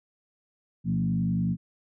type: tone with frequency modulation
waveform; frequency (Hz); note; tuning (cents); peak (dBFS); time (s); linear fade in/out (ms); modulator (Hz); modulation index
sine; 174.61; F3; 0; -23; 0.84-1.57; 50; 50.7; 1.1
effects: none